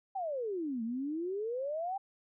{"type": "exponential two-way sweep", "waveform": "sine", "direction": "down then up", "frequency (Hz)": [802, 220, 802], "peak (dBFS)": -33, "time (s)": [0.15, 1.98], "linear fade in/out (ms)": 10, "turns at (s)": 0.83, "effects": []}